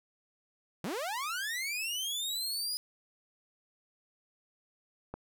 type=linear sweep; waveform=sawtooth; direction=up; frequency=146.83 to 4992 Hz; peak=-30 dBFS; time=0.84-2.77 s; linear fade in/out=0 ms
type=click; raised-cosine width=1 ms; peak=-25 dBFS; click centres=5.14 s
effects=none